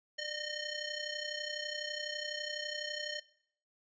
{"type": "ring-modulated tone", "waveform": "15% pulse", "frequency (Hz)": 1224, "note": "D#6", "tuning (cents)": -29, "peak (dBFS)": -28, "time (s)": [0.18, 3.2], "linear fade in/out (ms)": 10, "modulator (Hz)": 628, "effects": ["noise-tail reverb RT60 0.6 s tail -18 dB re dry", "resampled to 16000 Hz"]}